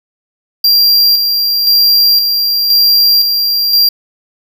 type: tone with tremolo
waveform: square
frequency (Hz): 4752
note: D8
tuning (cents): +20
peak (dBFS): -6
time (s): 0.64-3.89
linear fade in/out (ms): 5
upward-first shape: square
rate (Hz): 0.97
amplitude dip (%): 40
effects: none